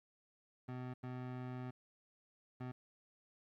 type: tone bursts at uneven times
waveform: 25% pulse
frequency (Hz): 126.3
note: B2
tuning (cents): +39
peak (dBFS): -39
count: 3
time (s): 0.68-0.94 / 1.03-1.71 / 2.6-2.72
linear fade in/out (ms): 10
effects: low-pass 2000 Hz 12 dB/octave + 13-bit